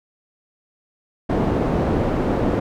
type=low-pass noise; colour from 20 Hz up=white; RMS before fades=-20 dBFS; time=1.29-2.6 s; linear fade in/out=10 ms; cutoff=440 Hz; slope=12 dB/octave; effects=none